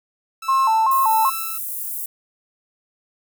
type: tone with tremolo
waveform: sawtooth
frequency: 1318.5 Hz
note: E6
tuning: in tune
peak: -24 dBFS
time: 0.42-1.58 s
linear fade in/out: 5 ms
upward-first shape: sine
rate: 1.4 Hz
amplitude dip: 70%
type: tone with vibrato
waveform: sine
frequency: 973 Hz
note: B5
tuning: 26 cents flat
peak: -14 dBFS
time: 0.48-1.3 s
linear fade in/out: 10 ms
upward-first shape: square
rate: 2.6 Hz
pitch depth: 160 cents each way
type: high-pass noise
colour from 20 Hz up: pink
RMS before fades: -28 dBFS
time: 0.91-2.06 s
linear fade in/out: 5 ms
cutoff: 11000 Hz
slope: 24 dB/octave
effects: none